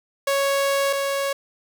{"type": "tone pair in turn", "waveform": "sawtooth", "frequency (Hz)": [554.4, 554.4], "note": ["C#5", "C#5"], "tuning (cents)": [0, 0], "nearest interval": "unison", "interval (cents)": 0, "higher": "neither", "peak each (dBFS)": [-15, -18], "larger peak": "first", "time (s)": [[0.27, 0.93], [0.93, 1.33]], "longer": "first", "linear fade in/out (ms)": 5, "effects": []}